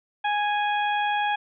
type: harmonic tone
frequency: 829 Hz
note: G#5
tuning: 3 cents flat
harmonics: 1 / 2 / 3 / 4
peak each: -23 / -29 / -33 / -35 dBFS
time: 0.24-1.36 s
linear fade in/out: 10 ms
effects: none